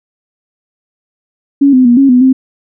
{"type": "tone with pitch steps", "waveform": "sine", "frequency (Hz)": [279.7, 256, 240.3, 273.7, 248.9, 261.6], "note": ["C#4", "C4", "B3", "C#4", "B3", "C4"], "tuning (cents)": [16, -38, -47, -22, 14, 0], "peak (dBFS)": -3, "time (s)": [1.61, 2.33], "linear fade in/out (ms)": 10, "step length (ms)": 120, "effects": []}